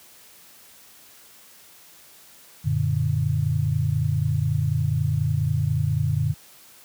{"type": "chord", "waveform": "sine", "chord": "Gb augmented", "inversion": "none", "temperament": "equal", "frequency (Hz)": [92.5, 116.54, 146.83], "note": ["Gb2", "Bb2", "D3"], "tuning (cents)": [0, 0, 0], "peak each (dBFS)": [-25, -24, -23], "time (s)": [2.64, 6.34], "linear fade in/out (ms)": 20, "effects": ["white hiss -50 dBFS RMS until 6.84 s", "high-pass 60 Hz 12 dB/octave"]}